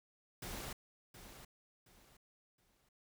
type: noise with echo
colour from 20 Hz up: pink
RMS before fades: -45 dBFS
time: 0.42-0.73 s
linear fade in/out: 5 ms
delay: 720 ms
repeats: 3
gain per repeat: -10 dB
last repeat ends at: 2.89 s
effects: none